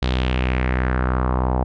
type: tone with low-pass filter sweep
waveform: sawtooth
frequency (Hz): 63.2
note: B1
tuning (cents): +41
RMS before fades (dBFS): -20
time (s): 0.02-1.64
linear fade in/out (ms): 5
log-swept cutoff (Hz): 3900 to 810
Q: 2.9
effects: none